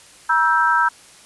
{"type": "chord", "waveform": "sine", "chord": "E diminished", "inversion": "second", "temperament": "equal with one note detuned", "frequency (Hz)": [955.8, 1318.5, 1568], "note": ["Bb5", "E6", "G6"], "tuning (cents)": [43, 0, 0], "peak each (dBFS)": -18, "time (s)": [0.29, 0.89], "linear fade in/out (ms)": 10, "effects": ["white hiss -46 dBFS RMS until 1.25 s", "resampled to 24000 Hz"]}